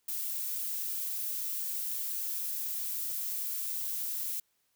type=noise; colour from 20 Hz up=violet; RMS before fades=-35 dBFS; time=0.08-4.4 s; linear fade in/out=5 ms; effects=white hiss -75 dBFS RMS until 4.75 s